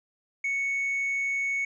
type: tone with tanh clipping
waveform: sine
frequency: 2217 Hz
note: C#7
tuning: in tune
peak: -26 dBFS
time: 0.44-1.65 s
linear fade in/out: 5 ms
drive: 1 dB
effects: none